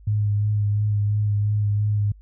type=tone with vibrato; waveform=sine; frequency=104.1 Hz; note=G#2; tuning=5 cents sharp; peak=-18 dBFS; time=0.07-2.12 s; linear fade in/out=5 ms; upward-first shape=sine; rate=2.9 Hz; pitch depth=21 cents each way; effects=added 51 Hz sine -44 dBFS peak until 2.21 s